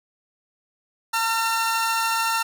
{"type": "tone pair together", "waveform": "sawtooth", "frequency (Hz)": [905.5, 1365], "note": ["A5", "F6"], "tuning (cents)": [49, -40], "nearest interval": "perfect fifth", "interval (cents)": 711, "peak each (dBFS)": -20, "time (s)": [1.13, 2.43], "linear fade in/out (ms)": 10, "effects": []}